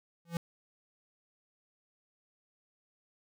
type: tone with exponential growth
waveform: square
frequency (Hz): 168.9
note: E3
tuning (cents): +42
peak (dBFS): -29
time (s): 0.25-0.37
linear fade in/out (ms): 2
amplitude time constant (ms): 25
effects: none